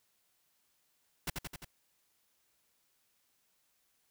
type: noise with echo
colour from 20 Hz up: pink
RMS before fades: -35 dBFS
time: 1.27-1.3 s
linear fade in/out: 5 ms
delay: 87 ms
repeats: 4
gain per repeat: -3 dB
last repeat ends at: 1.648 s
effects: white hiss -75 dBFS RMS until 4.1 s